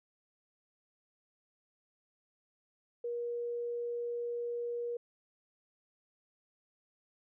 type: tone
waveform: sine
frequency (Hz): 476.3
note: A#4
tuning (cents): +37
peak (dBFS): -34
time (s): 3.04-4.97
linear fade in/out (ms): 5
effects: none